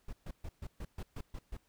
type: noise bursts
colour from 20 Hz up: brown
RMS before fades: -41 dBFS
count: 9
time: 0.08-1.57 s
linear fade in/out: 5 ms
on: 50 ms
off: 130 ms
effects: pink hiss -73 dBFS RMS until 1.68 s